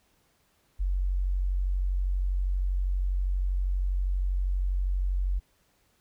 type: tone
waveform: sine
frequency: 46.25 Hz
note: F#1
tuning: in tune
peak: -24 dBFS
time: 0.79-5.4 s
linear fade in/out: 20 ms
effects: pink hiss -68 dBFS RMS until 6 s